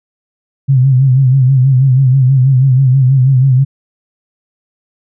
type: tone with vibrato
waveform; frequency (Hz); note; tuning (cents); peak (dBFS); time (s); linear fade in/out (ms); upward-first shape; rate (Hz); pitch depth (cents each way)
sine; 131.5; C3; +9; -5; 0.68-3.65; 20; sine; 6.2; 81
effects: none